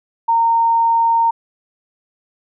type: tone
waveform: sine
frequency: 920 Hz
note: A#5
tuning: 23 cents flat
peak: -11 dBFS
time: 0.28-1.31 s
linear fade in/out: 10 ms
effects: none